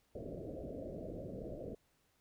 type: low-pass noise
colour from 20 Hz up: white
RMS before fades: -45 dBFS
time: 0.15-1.75 s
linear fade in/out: 5 ms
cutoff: 650 Hz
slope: 96 dB/octave
effects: pink hiss -75 dBFS RMS until 2.2 s